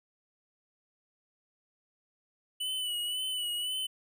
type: tone with vibrato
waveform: square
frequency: 2969 Hz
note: F#7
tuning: 5 cents sharp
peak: -32 dBFS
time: 2.6-3.87 s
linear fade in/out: 10 ms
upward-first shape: sine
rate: 1.9 Hz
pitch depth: 46 cents each way
effects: none